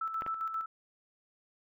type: tone with tremolo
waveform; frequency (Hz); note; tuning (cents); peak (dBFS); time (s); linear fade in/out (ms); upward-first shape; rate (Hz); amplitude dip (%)
sine; 1318.5; E6; 0; -31; 0.01-0.66; 5; square; 7.5; 50
type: clicks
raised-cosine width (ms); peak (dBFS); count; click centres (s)
0.5; -25; 2; 0.221 / 0.264
effects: none